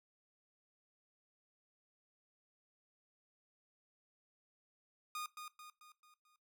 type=tone with echo; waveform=sawtooth; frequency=1228 Hz; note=D#6; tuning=23 cents flat; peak=-37 dBFS; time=5.15-5.26 s; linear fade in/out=2 ms; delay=220 ms; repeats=5; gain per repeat=-6 dB; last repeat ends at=6.36 s; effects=noise-tail reverb RT60 0.2 s tail -17 dB re dry